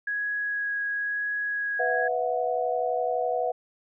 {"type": "tone with vibrato", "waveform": "sine", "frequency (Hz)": 1661.2, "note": "G#6", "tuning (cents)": 0, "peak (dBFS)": -26, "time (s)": [0.07, 2.08], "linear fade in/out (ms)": 5, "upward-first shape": "sine", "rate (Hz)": 0.99, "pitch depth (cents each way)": 8}
{"type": "chord", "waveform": "sine", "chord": "B suspended fourth", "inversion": "none", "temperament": "equal with one note detuned", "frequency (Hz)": [493.9, 659.3, 731.1], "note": ["B4", "E5", "F#5"], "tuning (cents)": [0, 0, -21], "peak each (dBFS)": [-28, -29, -28], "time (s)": [1.79, 3.52], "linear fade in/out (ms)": 10}
{"effects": []}